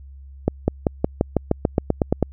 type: accelerating click train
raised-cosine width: 2 ms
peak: -3 dBFS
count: 13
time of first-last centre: 0.48-2.227 s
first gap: 200 ms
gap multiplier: 0.94
effects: added 68 Hz sine -38 dBFS peak until 2.32 s